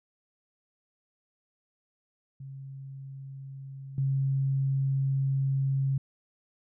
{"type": "tone with level steps", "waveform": "sine", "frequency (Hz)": 135.8, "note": "C#3", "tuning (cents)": -35, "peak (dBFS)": [-39, -24], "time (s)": [2.4, 5.98], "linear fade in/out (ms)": 5, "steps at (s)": 3.98, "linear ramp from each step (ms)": 2, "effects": []}